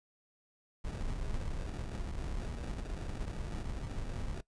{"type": "noise with sample-and-hold", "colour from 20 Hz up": "brown", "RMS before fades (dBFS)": -38, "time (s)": [0.84, 4.41], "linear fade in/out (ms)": 10, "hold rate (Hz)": 1050, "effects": ["noise-tail reverb RT60 0.1 s tail -20 dB re dry", "resampled to 22050 Hz"]}